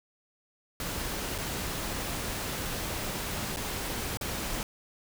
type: noise with dropouts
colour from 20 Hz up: pink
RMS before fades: -34 dBFS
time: 0.8-4.63 s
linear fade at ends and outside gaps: 1 ms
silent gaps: 1.38-1.385 / 3.562-3.57 / 4.172-4.211 s
effects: none